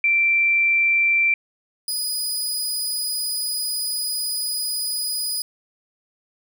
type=tone pair in turn; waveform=sine / 20% pulse; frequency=2349 / 4959 Hz; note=D7 / D#8; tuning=0 / -7 cents; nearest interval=octave + minor second; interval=1293 cents; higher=second; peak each=-15 / -17 dBFS; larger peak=first; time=0.04-1.34 / 1.88-5.42 s; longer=second; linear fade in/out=2 ms; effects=none